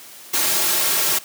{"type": "noise with comb filter", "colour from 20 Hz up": "white", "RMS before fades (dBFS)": -19, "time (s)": [0.33, 1.19], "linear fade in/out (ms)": 10, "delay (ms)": 4, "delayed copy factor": -0.65, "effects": ["white hiss -41 dBFS RMS until 1.24 s", "high-pass 200 Hz 12 dB/octave"]}